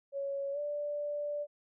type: tone with pitch glide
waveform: sine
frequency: 556 to 586 Hz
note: C#5 to D5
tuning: +5 to -4 cents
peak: -33 dBFS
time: 0.12-1.47 s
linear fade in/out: 50 ms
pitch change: +91 cents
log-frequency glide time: 0.52-0.59 s
effects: none